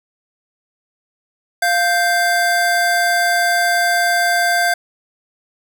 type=tone pair together; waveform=square; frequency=699 / 1568 Hz; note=F5 / G6; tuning=+1 / 0 cents; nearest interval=octave + major second; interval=1399 cents; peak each=-17 dBFS; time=1.62-4.74 s; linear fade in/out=5 ms; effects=none